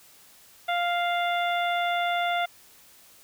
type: harmonic tone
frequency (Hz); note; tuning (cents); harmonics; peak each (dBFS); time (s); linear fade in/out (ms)
698.5; F5; 0; 1 / 2 / 3 / 4 / 5; -25 / -31 / -32 / -39 / -35; 0.68-2.46; 10
effects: white hiss -54 dBFS RMS until 3.23 s